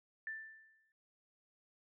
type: tone with exponential decay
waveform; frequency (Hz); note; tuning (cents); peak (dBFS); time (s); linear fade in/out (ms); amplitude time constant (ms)
sine; 1770; A6; +10; -38; 0.27-0.92; 1; 140
effects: none